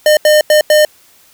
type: tone bursts at uneven times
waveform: square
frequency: 607 Hz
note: D#5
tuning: 43 cents flat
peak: -6 dBFS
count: 4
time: 0.06-0.17 / 0.25-0.41 / 0.5-0.61 / 0.7-0.85 s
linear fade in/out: 2 ms
effects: white hiss -47 dBFS RMS until 1.33 s